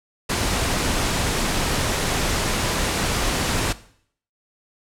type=noise; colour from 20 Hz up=pink; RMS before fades=-22 dBFS; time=0.29-3.73 s; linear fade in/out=10 ms; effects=noise-tail reverb RT60 0.6 s tail -17 dB re dry + low-pass 10000 Hz 12 dB/octave